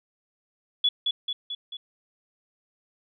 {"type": "tone with echo", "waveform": "sine", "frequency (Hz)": 3406, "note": "G#7", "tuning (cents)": 43, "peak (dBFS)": -18, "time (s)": [0.84, 0.89], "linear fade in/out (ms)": 5, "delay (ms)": 220, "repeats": 4, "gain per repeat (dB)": -4, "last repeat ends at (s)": 1.77, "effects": []}